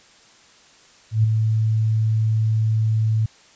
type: tone with ADSR envelope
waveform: sine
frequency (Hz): 110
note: A2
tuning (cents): 0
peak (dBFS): -11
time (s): 1.11-3.26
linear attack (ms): 130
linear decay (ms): 7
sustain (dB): -5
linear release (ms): 5
effects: white hiss -51 dBFS RMS until 3.55 s + resampled to 16000 Hz